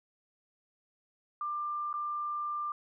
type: tone with dropouts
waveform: sine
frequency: 1190 Hz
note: D6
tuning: 22 cents sharp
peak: -32 dBFS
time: 1.41-2.72 s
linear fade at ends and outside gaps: 2 ms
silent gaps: 1.929-1.939 s
effects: none